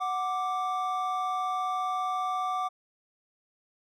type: tone pair together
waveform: triangle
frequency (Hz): 740 / 1174.7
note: F#5 / D6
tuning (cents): 0 / 0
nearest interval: minor sixth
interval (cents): 800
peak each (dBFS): -29 / -28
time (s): 0-2.69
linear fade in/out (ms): 20
effects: none